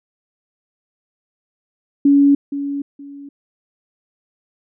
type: tone with echo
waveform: sine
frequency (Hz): 282.1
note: C#4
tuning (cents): +30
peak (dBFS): -8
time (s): 2.05-2.35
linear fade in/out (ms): 5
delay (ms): 470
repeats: 2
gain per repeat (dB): -12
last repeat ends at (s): 3.29
effects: none